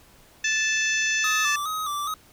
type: harmonic tone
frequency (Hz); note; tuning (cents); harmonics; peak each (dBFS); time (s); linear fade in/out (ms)
876; A5; -8; 2 / 3 / 4 / 5 / 6 / 7 / 8; -25 / -26 / -32 / -39 / -35 / -29 / -39; 0.44-1.56; 5
type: tone with vibrato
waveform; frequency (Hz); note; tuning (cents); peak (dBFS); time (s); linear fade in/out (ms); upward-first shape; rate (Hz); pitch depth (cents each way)
square; 1215; D#6; -42; -27; 1.24-2.14; 2; square; 2.4; 67
effects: pink hiss -54 dBFS RMS until 2.32 s